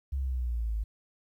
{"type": "exponential sweep", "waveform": "sine", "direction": "down", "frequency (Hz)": [69.3, 51.91], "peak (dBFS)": -28, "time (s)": [0.12, 0.84], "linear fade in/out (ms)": 10, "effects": ["11-bit"]}